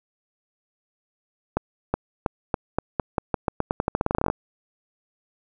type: accelerating click train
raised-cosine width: 1 ms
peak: -7 dBFS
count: 24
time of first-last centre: 1.57-4.3 s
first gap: 370 ms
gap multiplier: 0.87
effects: none